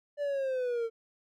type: linear sweep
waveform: triangle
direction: down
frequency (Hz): 587 to 449.5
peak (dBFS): -27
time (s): 0.17-0.9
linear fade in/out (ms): 50
effects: none